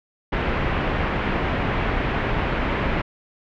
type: low-pass noise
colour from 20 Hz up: pink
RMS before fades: -23 dBFS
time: 0.32-3.02 s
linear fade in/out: 10 ms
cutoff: 2600 Hz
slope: 24 dB/octave
effects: none